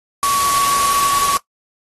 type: tone in noise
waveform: sine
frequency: 1126 Hz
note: C#6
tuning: 27 cents sharp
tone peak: -14 dBFS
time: 0.23-1.37 s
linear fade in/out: 0 ms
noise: white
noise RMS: -20 dBFS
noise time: 0.23-1.37 s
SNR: +3 dB
effects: noise-tail reverb RT60 0.1 s tail -19 dB re dry + AAC 32 kbps